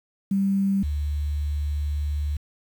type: tone pair in turn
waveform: sine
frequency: 196 / 73.42 Hz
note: G3 / D2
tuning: 0 / 0 cents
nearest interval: octave + perfect fourth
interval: 1700 cents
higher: first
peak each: -19 / -23 dBFS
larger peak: first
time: 0.31-0.83 / 0.83-2.37 s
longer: second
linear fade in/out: 5 ms
effects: 8-bit